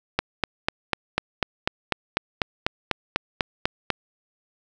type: click train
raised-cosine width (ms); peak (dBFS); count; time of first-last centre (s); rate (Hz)
0.3; -4; 16; 0.19-3.903; 4.04
effects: none